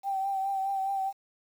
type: tone with vibrato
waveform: sine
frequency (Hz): 779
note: G5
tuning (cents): -11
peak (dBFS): -27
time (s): 0.03-1.13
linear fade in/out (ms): 50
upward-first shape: triangle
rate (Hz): 4.8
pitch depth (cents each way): 36
effects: 9-bit